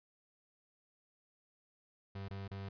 35% pulse tone with dropouts, 98 Hz, G2, in tune, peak -40 dBFS, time 2.15-2.69 s, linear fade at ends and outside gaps 5 ms, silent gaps 2.284-2.307 / 2.479-2.511 s, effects resampled to 11025 Hz

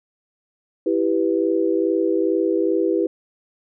sine chord, E minor, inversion none, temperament equal, 329.6 / 392 / 493.9 Hz, E4 / G4 / B4, 0 / 0 / 0 cents, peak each -20 / -21 / -23 dBFS, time 0.86-3.07 s, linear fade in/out 5 ms, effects none

